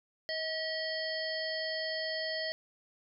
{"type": "harmonic tone with a mistuned harmonic", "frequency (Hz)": 635, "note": "D#5", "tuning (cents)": 35, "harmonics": [1, 3, 5, 7, 8], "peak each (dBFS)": [-37, -38, -44, -39, -43], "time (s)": [0.29, 2.52], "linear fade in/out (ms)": 0, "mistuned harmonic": 3, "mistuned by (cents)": 19, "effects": []}